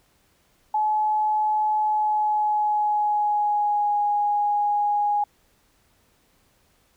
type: tone with pitch glide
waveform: sine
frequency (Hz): 854 to 826.8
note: G#5 to G#5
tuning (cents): +48 to -8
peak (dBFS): -19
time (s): 0.74-5.24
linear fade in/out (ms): 5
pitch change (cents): -56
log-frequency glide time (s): 1.8-3.99
effects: pink hiss -63 dBFS RMS until 6.96 s